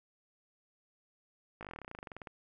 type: slowing click train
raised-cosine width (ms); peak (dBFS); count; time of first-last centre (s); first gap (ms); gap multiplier
0.5; -29; 21; 1.61-2.272; 18; 1.06
effects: none